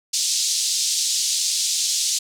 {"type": "band-pass noise", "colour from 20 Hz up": "white", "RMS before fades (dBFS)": -22, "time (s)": [0.13, 2.19], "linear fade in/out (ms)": 10, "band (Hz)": [3800, 7600], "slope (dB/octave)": 24, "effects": []}